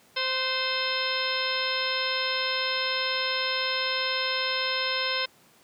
harmonic tone with a mistuned harmonic, 521 Hz, C5, 7 cents flat, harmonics 1 / 2 / 3 / 4 / 5 / 6 / 7 / 8 / 10, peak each -34 / -34 / -34 / -34 / -34 / -34 / -34 / -34 / -34 dBFS, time 0.16-5.26 s, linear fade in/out 10 ms, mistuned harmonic 3, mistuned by -27 cents, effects pink hiss -58 dBFS RMS until 5.63 s + high-pass 150 Hz 12 dB/octave

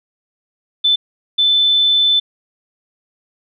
sine tone bursts at uneven times, 3520 Hz, A7, in tune, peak -10 dBFS, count 2, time 0.84-0.96 / 1.38-2.2 s, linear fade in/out 10 ms, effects none

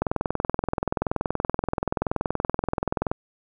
click train, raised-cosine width 1 ms, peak -9 dBFS, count 66, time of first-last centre 0.02-3.115 s, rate 21 Hz, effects none

